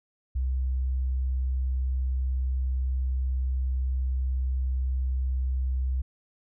sine tone, 64.5 Hz, C2, 24 cents flat, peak -24 dBFS, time 0.35-6.02 s, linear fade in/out 10 ms, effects none

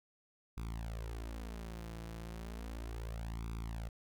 sawtooth tone with flanger, 56.2 Hz, A1, 37 cents sharp, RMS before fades -43 dBFS, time 0.57-3.89 s, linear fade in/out 5 ms, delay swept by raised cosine 0.82 to 6.02 ms, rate 0.34 Hz, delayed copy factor +0.9, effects none

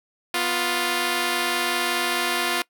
5% pulse tone pair together, 246.9 / 350.7 Hz, B3 / F4, 0 / +7 cents, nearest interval tritone, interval 607 cents, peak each -17 / -11 dBFS, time 0.34-2.62 s, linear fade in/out 2 ms, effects noise-tail reverb RT60 0.1 s tail -22 dB re dry

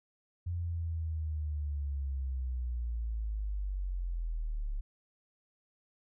sine linear sweep, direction down, 87.8 to 34.65 Hz, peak -32 dBFS, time 0.46-4.81 s, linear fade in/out 10 ms, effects none

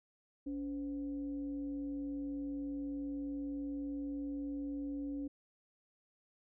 sine tone with frequency modulation, 282.7 Hz, C#4, 34 cents sharp, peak -37 dBFS, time 0.46-5.28 s, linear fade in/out 10 ms, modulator 231 Hz, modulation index 0.35, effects none

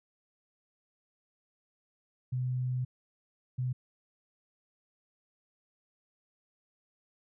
sine tone bursts at uneven times, 126.6 Hz, B2, 43 cents sharp, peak -29 dBFS, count 2, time 2.32-2.85 / 3.58-3.73 s, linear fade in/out 10 ms, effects none

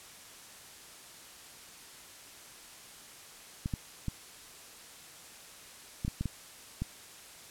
clicks, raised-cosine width 5 ms, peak -20 dBFS, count 8, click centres 3.659 / 3.738 / 4.083 / 6.049 / 6.08 / 6.21 / 6.257 / 6.82 s, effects white hiss -51 dBFS RMS until 7.5 s + low-pass 11000 Hz 12 dB/octave

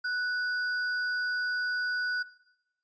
sine tone with sample-and-hold, 1480 Hz, F#6, in tune, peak -28 dBFS, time 0.04-2.23 s, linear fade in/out 10 ms, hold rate 6300 Hz, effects noise-tail reverb RT60 1.0 s tail -19 dB re dry + resampled to 16000 Hz

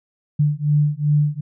sine beating tone pair, 146.83 / 149.43 Hz, D3 / D3, 0 / +30 cents, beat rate 2.6 Hz, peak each -18 dBFS, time 0.39-1.41 s, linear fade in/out 10 ms, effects none

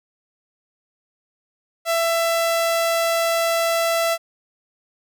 sawtooth tone, 667 Hz, E5, 20 cents sharp, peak -14 dBFS, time 1.85-4.18 s, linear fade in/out 50 ms, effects none

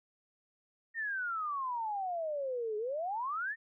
sine exponential two-way sweep, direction down then up, 1864.7 to 415.3 to 1864.7 Hz, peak -33 dBFS, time 0.94-3.56 s, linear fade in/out 50 ms, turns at 2.77 s, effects none

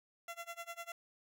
15% pulse tone with tremolo, 681 Hz, F5, 44 cents flat, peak -35 dBFS, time 0.28-0.92 s, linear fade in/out 2 ms, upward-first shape sine, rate 10 Hz, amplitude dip 95%, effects none

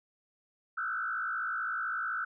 sine tone with frequency modulation, 1422 Hz, F6, 31 cents sharp, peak -31 dBFS, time 0.77-2.25 s, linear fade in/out 10 ms, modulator 55.8 Hz, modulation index 2.3, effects none

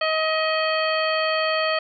harmonic tone, 632 Hz, D#5, 27 cents sharp, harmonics 1 / 2 / 3 / 4 / 5 / 7, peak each -23 / -26 / -28 / -29 / -30 / -31 dBFS, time 0.01-1.79 s, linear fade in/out 5 ms, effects none

